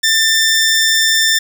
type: tone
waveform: 15% pulse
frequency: 1785 Hz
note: A6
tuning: 24 cents sharp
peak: -4 dBFS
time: 0.03-1.39 s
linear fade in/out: 10 ms
effects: none